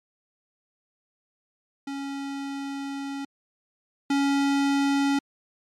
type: tone pair in turn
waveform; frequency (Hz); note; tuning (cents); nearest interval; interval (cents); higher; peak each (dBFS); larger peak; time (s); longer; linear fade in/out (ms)
square; 277.2 / 279.1; C#4 / C#4; 0 / +12; unison; 12; second; -31 / -21; second; 1.87-3.25 / 4.1-5.19; first; 5
effects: low-pass 7000 Hz 12 dB/octave + MP3 96 kbps